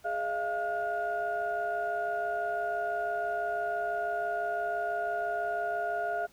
sine tone cluster, 417.2 / 623 / 689 / 1436 Hz, G#4 / D#5 / F5 / F6, +8 / +2 / -24 / +48 cents, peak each -38 / -38 / -30 / -36 dBFS, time 0.04-6.27 s, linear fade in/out 20 ms, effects tanh soft clip ceiling -21 dBFS + pink hiss -61 dBFS RMS until 6.32 s

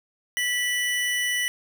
square tone pair together, 1959.5 / 2979 Hz, B6 / F#7, -14 / +11 cents, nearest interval perfect fifth, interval 725 cents, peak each -25 / -29 dBFS, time 0.37-1.48 s, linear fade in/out 0 ms, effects 8-bit

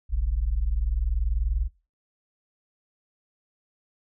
sine tone pair together, 40.71 / 61 Hz, E1 / B1, -21 / -21 cents, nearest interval perfect fifth, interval 700 cents, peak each -24 dBFS, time 0.09-1.69 s, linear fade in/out 50 ms, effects noise-tail reverb RT60 0.3 s tail -19 dB re dry + tanh soft clip ceiling -16 dBFS

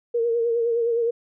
sine tone with vibrato, 466.2 Hz, A#4, in tune, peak -19 dBFS, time 0.14-1.11 s, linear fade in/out 10 ms, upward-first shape sine, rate 9.7 Hz, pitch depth 41 cents each way, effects none

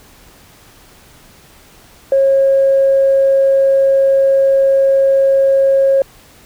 sine tone, 543 Hz, C#5, 36 cents flat, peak -7 dBFS, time 2.12-6.02 s, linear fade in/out 2 ms, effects tanh soft clip ceiling -3 dBFS + pink hiss -44 dBFS RMS until 6.45 s

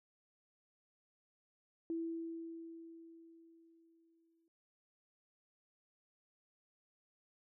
sine tone with exponential decay, 330.4 Hz, E4, 4 cents sharp, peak -35 dBFS, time 1.9-4.48 s, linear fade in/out 1 ms, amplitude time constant 560 ms, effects noise-tail reverb RT60 0.3 s tail -19 dB re dry

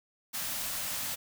white band-stop noise, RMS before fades -35 dBFS, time 0.33-1.16 s, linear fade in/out 20 ms, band 310 to 500 Hz, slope 96 dB/octave, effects none

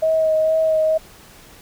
sine tone with vibrato, 634 Hz, D#5, 32 cents sharp, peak -14 dBFS, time 0.02-0.98 s, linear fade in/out 10 ms, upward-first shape sine, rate 2.2 Hz, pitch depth 17 cents each way, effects pink hiss -45 dBFS RMS until 1.61 s

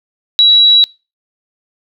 sine tone, 3898 Hz, B7, 23 cents flat, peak -4 dBFS, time 0.39-0.84 s, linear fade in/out 0 ms, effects noise-tail reverb RT60 0.3 s tail -25 dB re dry

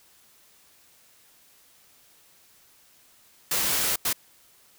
white noise bursts at uneven times, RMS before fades -25 dBFS, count 2, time 3.51-3.96 / 4.05-4.13 s, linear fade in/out 5 ms, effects white hiss -58 dBFS RMS until 4.78 s

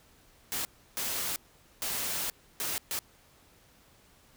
white noise bursts at uneven times, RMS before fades -33 dBFS, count 5, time 0.52-0.65 / 0.97-1.36 / 1.82-2.3 / 2.6-2.78 / 2.91-2.99 s, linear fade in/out 0 ms, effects pink hiss -61 dBFS RMS until 4.36 s

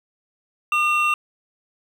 triangle tone pair together, 1209 / 2723 Hz, D6 / F7, +50 / -44 cents, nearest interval octave + major second, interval 1406 cents, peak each -18 dBFS, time 0.72-1.14 s, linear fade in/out 2 ms, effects none

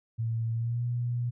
sine tone with pitch glide, 114 to 120.78 Hz, A#2 to B2, -38 to -38 cents, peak -27 dBFS, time 0.18-1.31 s, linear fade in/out 20 ms, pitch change +100 cents, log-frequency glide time 0.53-0.84 s, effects none

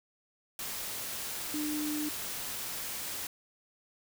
sine tone in noise, 300 Hz, D4, 37 cents sharp, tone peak -32 dBFS, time 1.54-2.09 s, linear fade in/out 2 ms, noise white, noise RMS -38 dBFS, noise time 0.59-3.27 s, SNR +3 dB, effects none

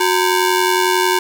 sawtooth ring-modulated tone, 643 Hz, E5, 43 cents flat, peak -6 dBFS, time 0-1.19 s, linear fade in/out 5 ms, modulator 276 Hz, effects none

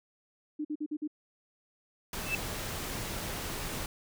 sine tone bursts, 301.7 Hz, D4, 47 cents sharp, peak -31 dBFS, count 5, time 0.59-1.077 s, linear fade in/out 10 ms, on 59 ms, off 48 ms
pink noise, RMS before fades -37 dBFS, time 2.13-3.86 s, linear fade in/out 2 ms
sine tone with exponential growth, 2637 Hz, E7, in tune, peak -25 dBFS, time 2.18-2.35 s, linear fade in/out 2 ms, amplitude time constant 36 ms
effects none

